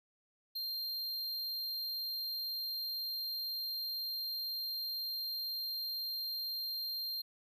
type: tone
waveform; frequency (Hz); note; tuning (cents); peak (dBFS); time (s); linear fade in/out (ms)
square; 4186; C8; 0; -37; 0.55-7.22; 10
effects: none

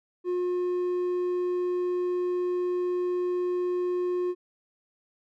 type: tone with hard clipping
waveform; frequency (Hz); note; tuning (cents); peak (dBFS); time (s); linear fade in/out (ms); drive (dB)
sine; 358.4; F4; +45; -26; 0.24-4.35; 50; 3
effects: none

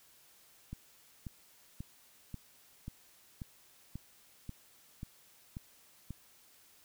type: click train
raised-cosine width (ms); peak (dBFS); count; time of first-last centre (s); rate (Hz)
5; -29; 11; 0.73-6.106; 1.86
effects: white hiss -63 dBFS RMS until 6.84 s

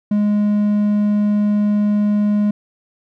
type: tone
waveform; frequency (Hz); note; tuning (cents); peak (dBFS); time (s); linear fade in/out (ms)
triangle; 207.7; G#3; 0; -11; 0.11-2.51; 5
effects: none

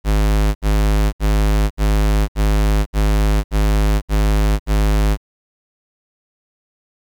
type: tone bursts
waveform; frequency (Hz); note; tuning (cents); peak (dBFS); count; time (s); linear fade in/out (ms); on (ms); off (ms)
square; 52; G#1; +3; -13; 9; 0.04-5.174; 50; 510; 68
effects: 9-bit

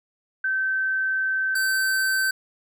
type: tone pair in turn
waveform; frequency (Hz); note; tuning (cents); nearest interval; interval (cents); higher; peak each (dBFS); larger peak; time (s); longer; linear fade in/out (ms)
sine / square; 1544 / 1544; G6 / G6; -27 / -27; unison; 0; neither; -21; neither; 0.44-1.55 / 1.55-2.31; first; 5
effects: none

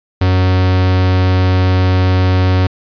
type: tone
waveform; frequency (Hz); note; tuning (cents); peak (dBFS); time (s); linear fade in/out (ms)
45% pulse; 92.5; F#2; 0; -9; 0.21-2.67; 5
effects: resampled to 11025 Hz + 7-bit

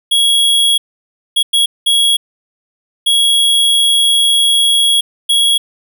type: tone bursts at uneven times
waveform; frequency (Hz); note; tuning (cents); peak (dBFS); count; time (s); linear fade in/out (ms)
square; 3322; G#7; 0; -9; 6; 0.11-0.78 / 1.36-1.43 / 1.53-1.66 / 1.86-2.17 / 3.06-5.01 / 5.29-5.58; 10
effects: none

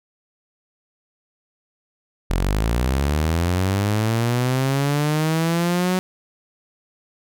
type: linear sweep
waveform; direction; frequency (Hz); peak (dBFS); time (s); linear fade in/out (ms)
sawtooth; up; 41.66 to 185.9; -14; 2.3-5.99; 0
effects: none

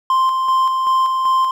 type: tone with tremolo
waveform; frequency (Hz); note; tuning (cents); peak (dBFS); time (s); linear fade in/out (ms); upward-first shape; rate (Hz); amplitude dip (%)
triangle; 1046.5; C6; 0; -10; 0.1-1.51; 2; square; 2.6; 35
effects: none

